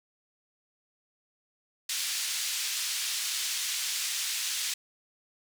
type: band-pass noise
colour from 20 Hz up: white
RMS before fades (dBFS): -32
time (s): 1.89-4.74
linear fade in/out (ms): 5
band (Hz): 2500 to 7100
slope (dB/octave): 12
effects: none